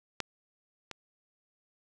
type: clicks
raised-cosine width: 0.2 ms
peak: -14 / -22 dBFS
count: 2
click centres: 0.203 / 0.913 s
effects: none